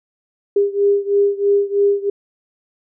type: beating tone pair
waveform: sine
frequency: 401.9 / 405 Hz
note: G4 / G#4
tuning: +43 / -43 cents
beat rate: 3.1 Hz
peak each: -15 / -17 dBFS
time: 0.56-2.1 s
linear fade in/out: 5 ms
effects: none